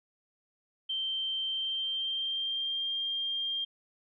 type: tone with pitch glide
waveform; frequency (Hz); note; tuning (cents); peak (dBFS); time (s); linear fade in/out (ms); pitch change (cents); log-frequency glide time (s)
sine; 3130 to 3199; G7 to G7; -3 to +34; -30; 0.89-3.65; 10; +37; 1.48-2.92
effects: none